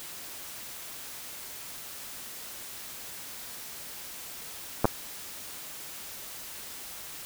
clicks, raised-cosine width 1 ms, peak -7 dBFS, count 2, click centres 4.845 / 4.854 s, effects white hiss -42 dBFS RMS until 7.25 s

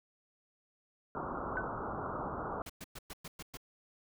white low-pass noise, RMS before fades -39 dBFS, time 1.15-2.62 s, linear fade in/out 0 ms, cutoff 1400 Hz, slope 96 dB/octave
sine tone with exponential decay, 1505 Hz, F#6, 29 cents sharp, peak -29 dBFS, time 1.57-1.69 s, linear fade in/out 1 ms, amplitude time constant 26 ms
pink noise bursts, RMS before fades -45 dBFS, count 7, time 2.66-3.572 s, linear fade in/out 5 ms, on 36 ms, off 110 ms
effects none

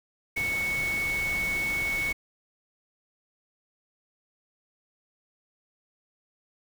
sine tone in noise, 2215 Hz, C#7, 2 cents flat, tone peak -26 dBFS, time 0.36-2.13 s, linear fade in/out 10 ms, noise pink, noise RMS -37 dBFS, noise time 0.36-2.13 s, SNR +8 dB, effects none

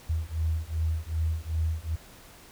sine beating tone pair, 79 / 81.6 Hz, D#2 / E2, +27 / -17 cents, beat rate 2.6 Hz, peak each -29 dBFS, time 0.09-1.96 s, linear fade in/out 10 ms, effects pink hiss -51 dBFS RMS until 2.51 s

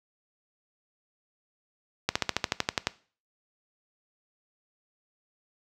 slowing click train, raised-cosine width 0.2 ms, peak -6 dBFS, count 11, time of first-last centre 2.09-2.87 s, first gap 65 ms, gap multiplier 1.04, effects noise-tail reverb RT60 0.4 s tail -19 dB re dry + high-pass 60 Hz 12 dB/octave

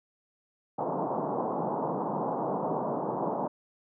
white band-pass noise, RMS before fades -31 dBFS, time 0.78-3.48 s, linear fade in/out 10 ms, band 140 to 1000 Hz, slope 48 dB/octave, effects none

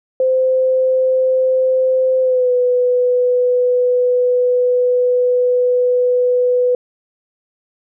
sine tone with pitch glide, 518 to 496 Hz, C5 to B4, -17 to +7 cents, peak -11 dBFS, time 0.2-6.75 s, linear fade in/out 2 ms, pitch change -76 cents, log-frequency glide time 2.21-2.52 s, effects none

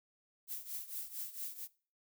violet noise with tremolo, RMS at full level -40 dBFS, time 0.47-1.68 s, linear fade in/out 50 ms, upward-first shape triangle, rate 4.4 Hz, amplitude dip 85%, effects noise-tail reverb RT60 0.4 s tail -21 dB re dry

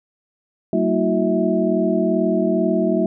sine tone cluster, 190.3 / 228.6 / 321 / 363.4 / 649 Hz, F#3 / A#3 / E4 / F#4 / E5, +49 / -34 / -46 / -31 / -27 cents, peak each -22 dBFS, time 0.73-3.06 s, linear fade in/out 2 ms, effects none

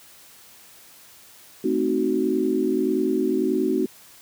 sine chord, A diminished seventh, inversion none, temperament equal with one note detuned, 220 / 261.6 / 311.1 / 372.8 Hz, A3 / C4 / Eb4 / Gb4, 0 / 0 / 0 / +13 cents, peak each -28 / -25 / -25 / -23 dBFS, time 1.64-3.86 s, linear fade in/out 5 ms, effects white hiss -49 dBFS RMS until 4.21 s + high-pass 60 Hz 12 dB/octave

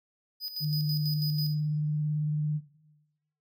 square tone with tremolo, 4978 Hz, D#8, in tune, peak -32 dBFS, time 0.4-1.55 s, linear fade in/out 50 ms, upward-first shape square, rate 6.1 Hz, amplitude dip 65%
sine tone with vibrato, 150.9 Hz, D3, 47 cents sharp, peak -26 dBFS, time 0.6-2.61 s, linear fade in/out 50 ms, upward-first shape square, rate 18 Hz, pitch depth 16 cents each way
effects noise-tail reverb RT60 1.0 s tail -17 dB re dry

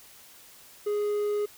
triangle tone, 415.3 Hz, G#4, in tune, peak -23 dBFS, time 0.86-1.46 s, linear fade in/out 10 ms, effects white hiss -52 dBFS RMS until 1.57 s

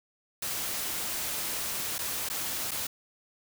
white noise with dropouts, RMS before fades -33 dBFS, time 0.42-2.87 s, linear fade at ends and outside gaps 5 ms, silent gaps 1.983-1.989 / 2.289-2.299 / 2.71-2.715 s, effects none

